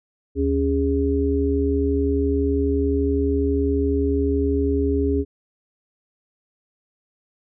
sine tone cluster, 76.2 / 277.7 / 409.6 Hz, D#2 / C#4 / G#4, -36 / +3 / -24 cents, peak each -22 dBFS, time 0.35-5.25 s, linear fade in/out 50 ms, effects none

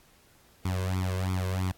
sawtooth tone with flanger, 93 Hz, F#2, 9 cents sharp, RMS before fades -29 dBFS, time 0.65-1.72 s, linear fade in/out 5 ms, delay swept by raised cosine 0.86 to 1.96 ms, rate 3 Hz, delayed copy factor +1, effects pink hiss -60 dBFS RMS until 1.77 s + AAC 64 kbps

